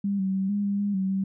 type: tone with pitch steps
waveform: sine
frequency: 200 / 191 / 192.2 / 203.9 / 200.6 / 203.2 / 190.5 / 192.9 Hz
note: G3 / G3 / G3 / G#3 / G3 / G#3 / G3 / G3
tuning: +35 / -45 / -34 / -32 / +40 / -38 / -49 / -28 cents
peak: -23 dBFS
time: 0.04-1.24 s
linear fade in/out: 5 ms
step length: 150 ms
effects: none